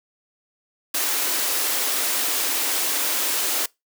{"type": "high-pass noise", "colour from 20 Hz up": "white", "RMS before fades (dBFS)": -23, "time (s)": [0.94, 3.66], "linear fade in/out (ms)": 5, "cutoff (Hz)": 250, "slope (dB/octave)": 96, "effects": ["noise-tail reverb RT60 0.2 s tail -24 dB re dry"]}